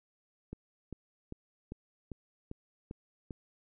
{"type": "click train", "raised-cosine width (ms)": 3, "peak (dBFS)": -28, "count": 8, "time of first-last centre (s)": [0.53, 3.308], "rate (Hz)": 2.52, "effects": []}